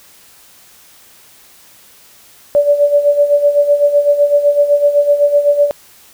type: tone with tremolo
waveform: sine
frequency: 579 Hz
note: D5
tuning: 25 cents flat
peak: -5 dBFS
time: 2.55-5.71 s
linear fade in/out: 0 ms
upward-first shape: sine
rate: 7.9 Hz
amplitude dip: 70%
effects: white hiss -44 dBFS RMS until 6.13 s